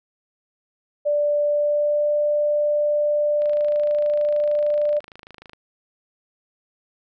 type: tone with pitch glide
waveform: sine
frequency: 587.3 to 592.1 Hz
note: D5 to D5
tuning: 0 to +14 cents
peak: -17 dBFS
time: 1.05-5 s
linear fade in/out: 20 ms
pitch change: +14 cents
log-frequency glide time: 1.44-2.11 s
type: click train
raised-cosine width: 0.3 ms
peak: -26 dBFS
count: 57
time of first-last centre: 3.42-5.533 s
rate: 26.5 Hz
effects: none